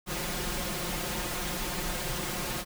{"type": "noise with comb filter", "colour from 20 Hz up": "pink", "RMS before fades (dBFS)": -33, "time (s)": [0.06, 2.65], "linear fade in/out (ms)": 50, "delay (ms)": 5.6, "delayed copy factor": 0.9, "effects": []}